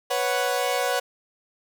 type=chord; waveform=sawtooth; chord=B suspended second; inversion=none; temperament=equal; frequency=493.9 / 554.4 / 740 Hz; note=B4 / C#5 / F#5; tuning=0 / 0 / 0 cents; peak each=-23 dBFS; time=0.1-1 s; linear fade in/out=10 ms; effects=none